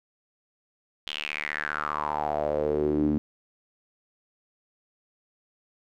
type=tone with band-pass filter sweep; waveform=sawtooth; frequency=75 Hz; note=D2; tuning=37 cents sharp; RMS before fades=-28 dBFS; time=1.07-3.18 s; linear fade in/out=0 ms; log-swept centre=3300 to 250 Hz; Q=5.9; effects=none